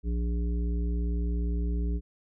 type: harmonic tone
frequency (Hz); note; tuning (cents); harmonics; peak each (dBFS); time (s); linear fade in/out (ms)
58.7; A#1; +13; 1 / 3 / 5 / 7; -26 / -36 / -40 / -43; 0.03-2.01; 50
effects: none